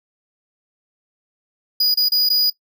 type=tone with dropouts; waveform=square; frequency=4919 Hz; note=D#8; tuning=21 cents flat; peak=-14 dBFS; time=1.8-2.5 s; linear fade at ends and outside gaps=5 ms; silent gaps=1.943-1.972 / 2.087-2.119 / 2.29-2.3 s; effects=noise-tail reverb RT60 0.1 s tail -17 dB re dry